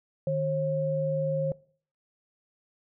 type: tone pair together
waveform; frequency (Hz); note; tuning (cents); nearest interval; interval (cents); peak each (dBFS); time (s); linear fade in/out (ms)
sine; 153.36 / 539; D#3 / C#5; -25 / -49; octave + minor seventh; 2176; -29 / -26; 0.27-1.52; 2
effects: noise-tail reverb RT60 0.5 s tail -23 dB re dry